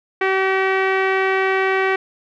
sawtooth tone with low-pass filter, 382.3 Hz, G4, 43 cents flat, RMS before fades -18 dBFS, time 0.21-1.96 s, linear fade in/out 5 ms, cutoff 2100 Hz, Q 3.2, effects none

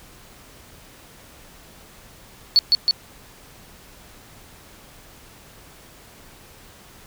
sine tone with echo, 4435 Hz, C#8, in tune, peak -9 dBFS, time 2.56-2.59 s, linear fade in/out 0 ms, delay 160 ms, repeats 2, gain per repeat -2 dB, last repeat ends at 2.91 s, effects tanh soft clip ceiling -5 dBFS + pink hiss -47 dBFS RMS until 7.06 s

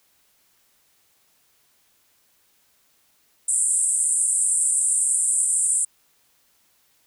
white band-pass noise, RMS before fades -21 dBFS, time 3.48-5.85 s, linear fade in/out 5 ms, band 7900 to 9500 Hz, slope 96 dB/octave, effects white hiss -63 dBFS RMS until 7.06 s

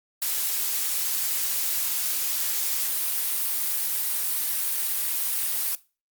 blue noise, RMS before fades -26 dBFS, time 0.22-5.75 s, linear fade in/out 0 ms, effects noise-tail reverb RT60 0.3 s tail -19 dB re dry + Opus 48 kbps

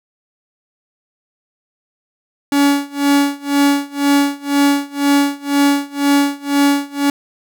45% pulse tone with tremolo, 283.3 Hz, C#4, 38 cents sharp, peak -9 dBFS, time 2.52-7.1 s, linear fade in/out 2 ms, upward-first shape sine, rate 2 Hz, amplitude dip 95%, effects none

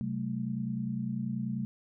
sine chord, F# diminished, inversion second, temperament equal with one note detuned, 130.81 / 189.87 / 220 Hz, C3 / F#3 / A3, 0 / +45 / 0 cents, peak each -36 / -36 / -34 dBFS, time 0.01-1.65 s, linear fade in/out 0 ms, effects none

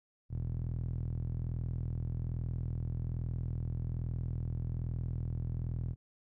sawtooth tone with band-pass filter, 41.2 Hz, E1, in tune, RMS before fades -36 dBFS, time 0.29-5.96 s, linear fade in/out 50 ms, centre 110 Hz, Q 2.9, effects none

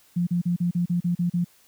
sine tone bursts, 174.61 Hz, F3, in tune, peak -20 dBFS, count 9, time 0.16-1.446 s, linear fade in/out 10 ms, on 110 ms, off 37 ms, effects white hiss -58 dBFS RMS until 1.67 s

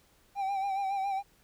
triangle tone with vibrato, 784 Hz, G5, in tune, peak -27 dBFS, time 0.35-1.23 s, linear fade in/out 50 ms, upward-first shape sine, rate 7.2 Hz, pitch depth 47 cents each way, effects pink hiss -65 dBFS RMS until 1.43 s

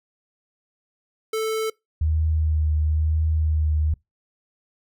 square tone, 440 Hz, A4, in tune, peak -23 dBFS, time 1.33-1.7 s, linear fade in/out 5 ms
sine tone with vibrato, 77.78 Hz, D#2, in tune, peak -18 dBFS, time 2.01-3.94 s, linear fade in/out 5 ms, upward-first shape triangle, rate 1 Hz, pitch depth 29 cents each way
effects noise-tail reverb RT60 0.2 s tail -25 dB re dry

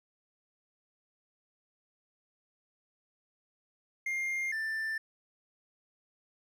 triangle tone pair in turn, 2116 / 1775.5 Hz, C7 / A6, +19 / +15 cents, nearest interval minor third, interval 304 cents, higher first, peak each -29 / -30 dBFS, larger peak first, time 4.06-4.52 / 4.52-4.98 s, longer neither, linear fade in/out 5 ms, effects none

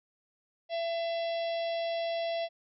harmonic tone, 671 Hz, E5, 31 cents sharp, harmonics 1 / 3 / 4 / 5 / 6 / 7 / 8, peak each -30 / -45 / -46 / -44 / -49 / -51 / -52 dBFS, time 0.69-2.49 s, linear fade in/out 50 ms, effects none

